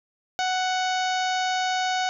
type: harmonic tone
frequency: 742 Hz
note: F#5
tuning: 5 cents sharp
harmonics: 1 / 2 / 3 / 4 / 5 / 6 / 7 / 8 / 9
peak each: -24 / -30 / -35 / -35 / -35 / -38 / -40 / -41 / -41 dBFS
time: 0.39-2.09 s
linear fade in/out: 0 ms
effects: none